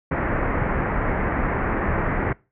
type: low-pass noise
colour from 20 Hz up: pink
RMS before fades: -23 dBFS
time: 0.11-2.33 s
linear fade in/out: 5 ms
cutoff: 2100 Hz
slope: 48 dB/octave
effects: noise-tail reverb RT60 0.3 s tail -23 dB re dry